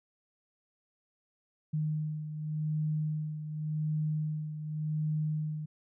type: beating tone pair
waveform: sine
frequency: 153.5 / 154.38 Hz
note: D#3 / D#3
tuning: -23 / -13 cents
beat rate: 0.88 Hz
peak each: -31 / -38 dBFS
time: 1.73-5.66 s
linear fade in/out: 10 ms
effects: none